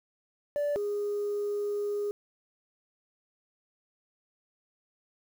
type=tone pair in turn; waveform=sine; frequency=582 / 411.5 Hz; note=D5 / G#4; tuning=-16 / -16 cents; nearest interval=tritone; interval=600 cents; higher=first; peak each=-24 / -27 dBFS; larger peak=first; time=0.56-0.76 / 0.76-2.11 s; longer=second; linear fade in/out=0 ms; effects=tanh soft clip ceiling -25 dBFS + 9-bit